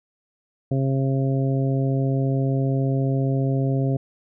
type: harmonic tone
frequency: 134.7 Hz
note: C#3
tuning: 49 cents flat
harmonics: 1 / 2 / 3 / 4 / 5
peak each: -20 / -26 / -30 / -32 / -34 dBFS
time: 0.71-3.97 s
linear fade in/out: 5 ms
effects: none